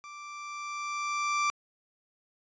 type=tone with level ramp; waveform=30% pulse; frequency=1174.7 Hz; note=D6; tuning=in tune; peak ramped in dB=-41 to -22 dBFS; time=0.04-1.5 s; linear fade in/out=0 ms; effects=resampled to 16000 Hz